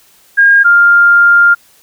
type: tone pair in turn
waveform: sine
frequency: 1620 / 1400.6 Hz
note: G#6 / F6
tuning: -43 / +5 cents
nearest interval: minor third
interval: 252 cents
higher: first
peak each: -3 dBFS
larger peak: neither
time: 0.37-0.64 / 0.64-1.55 s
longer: second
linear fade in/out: 20 ms
effects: white hiss -47 dBFS RMS until 1.82 s